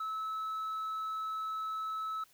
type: tone with tanh clipping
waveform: triangle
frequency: 1300 Hz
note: E6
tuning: 24 cents flat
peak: -35 dBFS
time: 0-2.24 s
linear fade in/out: 5 ms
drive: 7 dB
effects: white hiss -65 dBFS RMS until 2.33 s